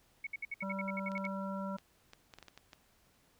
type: tone bursts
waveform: sine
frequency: 2217 Hz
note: C#7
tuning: in tune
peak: -36 dBFS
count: 12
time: 0.24-1.27 s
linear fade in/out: 5 ms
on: 29 ms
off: 62 ms
type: harmonic tone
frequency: 194 Hz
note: G3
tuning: 18 cents flat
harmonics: 1 / 3 / 5 / 7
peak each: -38 / -43 / -45 / -46 dBFS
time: 0.62-1.77 s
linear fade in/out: 10 ms
type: clicks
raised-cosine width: 0.2 ms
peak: -33 dBFS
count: 11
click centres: 1.118 / 1.179 / 1.252 / 1.785 / 2.134 / 2.338 / 2.386 / 2.427 / 2.483 / 2.576 / 2.732 s
effects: pink hiss -69 dBFS RMS until 3.39 s